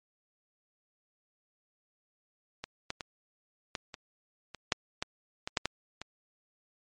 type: clicks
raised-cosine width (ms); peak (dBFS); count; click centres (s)
0.2; -20 / -16 / -20 / -16 / -24 / -25 / -8 / -14 / -17 / -9 / -11 / -22; 12; 2.64 / 2.904 / 3.008 / 3.752 / 3.942 / 4.547 / 4.722 / 5.025 / 5.475 / 5.572 / 5.656 / 6.016
effects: MP3 48 kbps